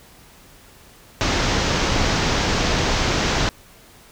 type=low-pass noise; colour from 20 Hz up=pink; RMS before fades=-20 dBFS; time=1.21-3.49 s; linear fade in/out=0 ms; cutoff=6600 Hz; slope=48 dB/octave; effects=pink hiss -48 dBFS RMS until 4.11 s